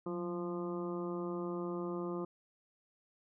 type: harmonic tone with a mistuned harmonic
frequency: 174.1 Hz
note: F3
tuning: 5 cents flat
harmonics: 1 / 2 / 3 / 4 / 5 / 6 / 7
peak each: -41 / -38 / -46 / -52 / -53 / -49 / -49 dBFS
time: 0.06-2.25 s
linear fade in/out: 5 ms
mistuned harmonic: 1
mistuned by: +56 cents
effects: none